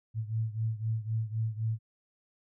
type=beating tone pair; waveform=sine; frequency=110 / 113.9 Hz; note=A2 / A#2; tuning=0 / -40 cents; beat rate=3.9 Hz; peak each=-31 / -34 dBFS; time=0.14-1.79 s; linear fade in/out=50 ms; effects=none